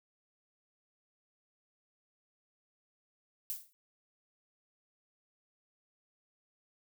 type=noise with exponential decay; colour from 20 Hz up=violet; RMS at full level=-34 dBFS; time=3.5-3.73 s; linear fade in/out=0 ms; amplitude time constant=48 ms; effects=none